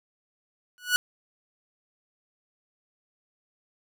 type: tone with exponential growth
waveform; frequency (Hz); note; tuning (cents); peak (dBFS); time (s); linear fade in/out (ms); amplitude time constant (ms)
sawtooth; 1470; F#6; -12; -12; 0.78-0.96; 0; 38
effects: none